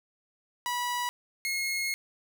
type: tone pair in turn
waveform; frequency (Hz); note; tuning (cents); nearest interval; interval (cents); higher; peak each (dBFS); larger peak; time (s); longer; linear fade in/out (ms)
sawtooth; 976 / 2161; B5 / C#7; -21 / -45; octave + major second; 1376; second; -25; neither; 0.66-1.09 / 1.45-1.94; second; 0
effects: none